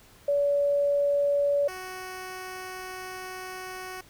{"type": "tone pair in turn", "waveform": ["sine", "10% pulse"], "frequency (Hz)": [571, 371.1], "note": ["D5", "F#4"], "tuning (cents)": [-49, 5], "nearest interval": "perfect fifth", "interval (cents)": 746, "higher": "first", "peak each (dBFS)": [-21, -28], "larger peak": "first", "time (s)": [[0.28, 1.68], [1.68, 4.01]], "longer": "second", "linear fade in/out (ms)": 5, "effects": ["pink hiss -55 dBFS RMS until 4.09 s"]}